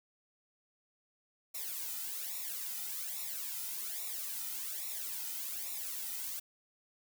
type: noise with flanger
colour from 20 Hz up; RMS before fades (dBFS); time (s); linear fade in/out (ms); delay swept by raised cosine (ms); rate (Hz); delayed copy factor
blue; -40; 1.54-6.4; 10; 0.63 to 1.83; 1.2; -0.9
effects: none